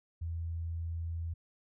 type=tone; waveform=sine; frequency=83.2 Hz; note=E2; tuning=17 cents sharp; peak=-34 dBFS; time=0.21-1.34 s; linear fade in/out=10 ms; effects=none